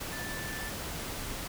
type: tone in noise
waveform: sine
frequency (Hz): 1760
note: A6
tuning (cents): 0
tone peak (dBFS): -40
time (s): 0.12-0.7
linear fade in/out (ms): 10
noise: pink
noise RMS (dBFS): -38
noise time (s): 0-1.48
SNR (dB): -5
effects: none